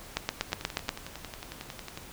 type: two click trains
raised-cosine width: 0.2 ms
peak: -10 / -21 dBFS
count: 7 / 17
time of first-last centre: 0.17-0.891 / 0.52-1.975 s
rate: 8.32 / 11 Hz
effects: pink hiss -47 dBFS RMS until 2.12 s